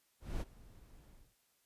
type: noise with ADSR envelope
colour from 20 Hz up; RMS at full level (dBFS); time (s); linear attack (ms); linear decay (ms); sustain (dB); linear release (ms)
brown; -36; 0.2-1.35; 210; 33; -22; 260
effects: white hiss -75 dBFS RMS until 1.65 s + resampled to 32000 Hz